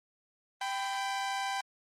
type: tone pair together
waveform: sawtooth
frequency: 784 / 1003.5 Hz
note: G5 / B5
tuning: 0 / +27 cents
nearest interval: major third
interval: 427 cents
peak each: -29 / -34 dBFS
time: 0.61-1.61 s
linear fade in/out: 5 ms
effects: low-pass 8000 Hz 12 dB/octave + Opus 24 kbps